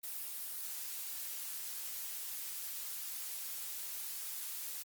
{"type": "noise", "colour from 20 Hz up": "blue", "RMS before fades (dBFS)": -42, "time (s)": [0.03, 4.83], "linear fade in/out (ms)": 10, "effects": ["Opus 32 kbps"]}